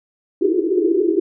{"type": "band-pass noise", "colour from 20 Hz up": "white", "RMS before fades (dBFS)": -17, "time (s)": [0.41, 1.2], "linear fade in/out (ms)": 5, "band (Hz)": [320, 410], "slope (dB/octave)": 96, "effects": []}